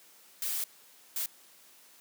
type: noise bursts at uneven times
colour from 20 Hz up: blue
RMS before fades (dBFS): -33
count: 2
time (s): 0.42-0.64 / 1.16-1.26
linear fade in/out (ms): 2
effects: white hiss -58 dBFS RMS until 2 s + high-pass 200 Hz 12 dB/octave